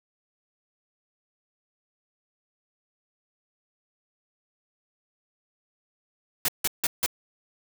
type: noise bursts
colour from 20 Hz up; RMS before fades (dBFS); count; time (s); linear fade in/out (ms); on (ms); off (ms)
white; -24; 4; 6.45-7.062; 2; 33; 160
effects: none